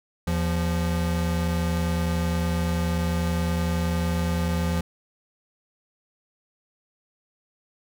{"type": "tone pair together", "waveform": "square", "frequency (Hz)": [80.9, 172.12], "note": ["E2", "F3"], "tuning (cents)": [-32, -25], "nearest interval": "octave + minor second", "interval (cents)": 1307, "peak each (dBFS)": -26, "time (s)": [0.27, 4.81], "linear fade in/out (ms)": 5, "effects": []}